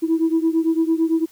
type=beating tone pair; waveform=sine; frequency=322.7 / 331.6 Hz; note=E4 / E4; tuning=-37 / +10 cents; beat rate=8.9 Hz; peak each=-17 / -19 dBFS; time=0.02-1.26 s; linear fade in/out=20 ms; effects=tanh soft clip ceiling -10 dBFS + white hiss -52 dBFS RMS until 1.31 s